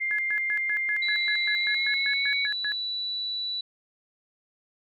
sine tone with pitch glide, 2100 to 2238 Hz, C7 to C#7, +6 to +16 cents, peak -25 dBFS, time 0-2.47 s, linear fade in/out 20 ms, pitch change +110 cents, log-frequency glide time 1.54-2.31 s
sine tone bursts, 1692 Hz, G#6, 32 cents sharp, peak -27 dBFS, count 14, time 0.11-2.72 s, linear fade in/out 0 ms, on 75 ms, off 120 ms
sine tone, 3951 Hz, B7, in tune, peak -28 dBFS, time 1.02-3.61 s, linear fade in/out 5 ms
effects none

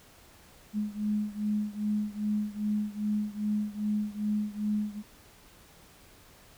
sine beating tone pair, 209.2 / 211.7 Hz, G#3 / G#3, +13 / +33 cents, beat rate 2.5 Hz, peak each -30 / -32 dBFS, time 0.73-5.03 s, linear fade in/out 50 ms, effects pink hiss -56 dBFS RMS until 6.57 s

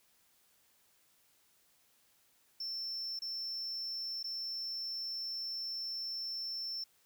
triangle tone with dropouts, 5370 Hz, E8, 31 cents sharp, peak -36 dBFS, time 2.6-6.84 s, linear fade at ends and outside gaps 5 ms, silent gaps 3.191-3.219 / 4.23-4.241 s, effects white hiss -70 dBFS RMS until 7.05 s

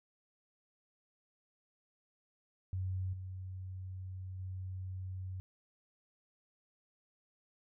sine tone with level steps, 93.3 Hz, F#2, 15 cents sharp, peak -34 / -41 / -39 dBFS, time 2.73-5.4 s, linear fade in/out 0 ms, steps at 3.13 / 4.39 s, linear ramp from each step 5 ms, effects none

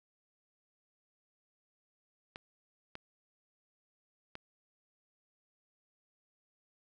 clicks, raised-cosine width 0.3 ms, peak -27 dBFS, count 3, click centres 2.359 / 2.954 / 4.354 s, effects none

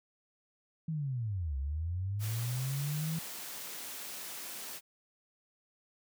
sine linear two-way sweep, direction down then up, 164.81 to 65.5 to 164.81 Hz, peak -32 dBFS, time 0.88-3.19 s, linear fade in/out 5 ms, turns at 1.57 s
white high-pass noise, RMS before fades -43 dBFS, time 2.19-4.81 s, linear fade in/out 50 ms, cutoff 160 Hz, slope 12 dB/octave
effects none

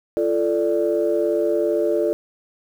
sine chord, D minor, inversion first, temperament equal with one note detuned, 342.6 / 440 / 587.3 Hz, F4 / A4 / D5, -33 / 0 / 0 cents, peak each -21 dBFS, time 0.17-2.13 s, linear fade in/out 0 ms, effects tanh soft clip ceiling -9 dBFS + 8-bit

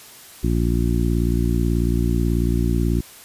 harmonic tone, 58.27 Hz, A#1, in tune, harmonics 1 / 2 / 3 / 4 / 5 / 6, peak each -20 / -23 / -25 / -26 / -27 / -28 dBFS, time 0.43-3.01 s, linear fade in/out 10 ms, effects white hiss -43 dBFS RMS until 3.24 s + resampled to 32000 Hz

